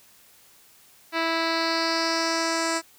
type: tone with low-pass filter sweep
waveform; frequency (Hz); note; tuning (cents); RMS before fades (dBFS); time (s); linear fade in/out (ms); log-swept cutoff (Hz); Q
10% pulse; 328.6; E4; -5; -25; 1.12-2.82; 50; 3400 to 7400; 3.3
effects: white hiss -55 dBFS RMS until 2.98 s